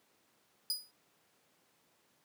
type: tone with exponential decay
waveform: sawtooth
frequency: 4941 Hz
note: D#8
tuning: 13 cents flat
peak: -26 dBFS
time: 0.7-0.91 s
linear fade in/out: 1 ms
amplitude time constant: 45 ms
effects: pink hiss -71 dBFS RMS until 2.24 s + high-pass 200 Hz 12 dB/octave